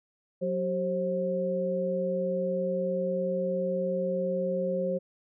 sine tone cluster, 184.1 / 384.5 / 534 Hz, F#3 / G4 / C5, -8 / -33 / +35 cents, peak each -32 / -35 / -28 dBFS, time 0.41-4.99 s, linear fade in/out 20 ms, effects none

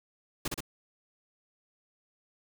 pink noise with echo, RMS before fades -32 dBFS, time 0.45-0.48 s, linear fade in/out 5 ms, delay 63 ms, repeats 2, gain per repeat -2 dB, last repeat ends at 0.606 s, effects none

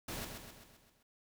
pink noise with echo, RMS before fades -42 dBFS, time 0.08-0.25 s, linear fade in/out 5 ms, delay 130 ms, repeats 6, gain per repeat -5 dB, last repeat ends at 1.03 s, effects none

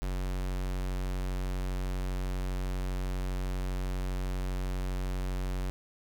square tone, 46.25 Hz, F#1, in tune, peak -31 dBFS, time 0.02-5.7 s, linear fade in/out 0 ms, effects none

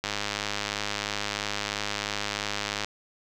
click train, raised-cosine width 0.2 ms, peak -11 dBFS, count 290, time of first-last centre 0.04-2.846 s, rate 103 Hz, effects none

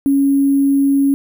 sine tone with sample-and-hold, 277.3 Hz, C#4, 1 cent sharp, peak -10 dBFS, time 0.06-1.14 s, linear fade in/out 0 ms, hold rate 11025 Hz, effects none

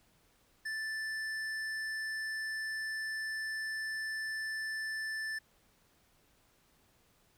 sine tone with hard clipping, 1760 Hz, A6, in tune, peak -37 dBFS, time 0.65-5.39 s, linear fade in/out 10 ms, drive 10 dB, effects pink hiss -69 dBFS RMS until 7.37 s

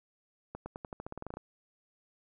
accelerating click train, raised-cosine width 1 ms, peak -26 dBFS, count 14, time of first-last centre 0.55-1.37 s, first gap 110 ms, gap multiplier 0.9, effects none

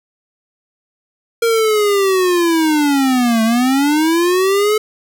square linear two-way sweep, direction down then up, 466.2 to 220 to 433.5 Hz, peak -12 dBFS, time 1.42-4.78 s, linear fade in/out 5 ms, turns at 3.43 s, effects none

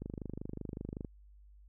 click train, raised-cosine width 3 ms, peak -27 dBFS, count 27, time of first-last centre 0.02-1.048 s, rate 25.3 Hz, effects added 50 Hz sine -55 dBFS peak until 1.68 s

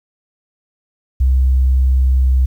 sine tone with pitch glide, 65.1 to 64.69 Hz, C2 to C2, -8 to -19 cents, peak -8 dBFS, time 1.2-2.46 s, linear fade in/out 10 ms, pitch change -11 cents, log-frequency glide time 2.2-2.33 s, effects tanh soft clip ceiling -6 dBFS + 8-bit

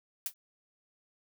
blue noise with exponential decay, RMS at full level -29 dBFS, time 0.26-0.34 s, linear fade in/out 1 ms, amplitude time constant 16 ms, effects none

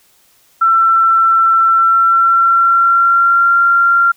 sine tone with pitch glide, 1343 to 1381.6 Hz, E6 to F6, +32 to -19 cents, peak -7 dBFS, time 0.61-4.12 s, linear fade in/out 10 ms, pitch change +49 cents, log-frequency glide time 1.62-3.55 s, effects white hiss -52 dBFS RMS until 4.16 s

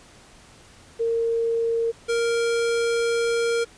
sine / square tone pair in turn, 459.9 / 466.1 Hz, A#4 / A#4, -23 / 0 cents, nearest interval unison, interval 23 cents, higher second, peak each -20 / -21 dBFS, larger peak first, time 0.99-1.92 / 2.08-3.65 s, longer second, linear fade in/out 20 ms, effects pink hiss -50 dBFS RMS until 3.77 s + resampled to 22050 Hz

